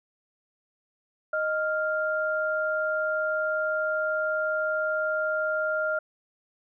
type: tone pair together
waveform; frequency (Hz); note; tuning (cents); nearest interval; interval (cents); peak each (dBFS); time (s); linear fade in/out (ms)
sine; 622.2 / 1396.9; D#5 / F6; 0 / 0; octave + major second; 1400; -27; 1.33-5.99; 5
effects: none